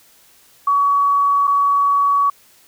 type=tone with dropouts; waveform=sine; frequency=1130 Hz; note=C#6; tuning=33 cents sharp; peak=-12 dBFS; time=0.67-2.3 s; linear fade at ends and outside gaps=5 ms; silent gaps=1.472-1.476 s; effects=white hiss -51 dBFS RMS until 2.67 s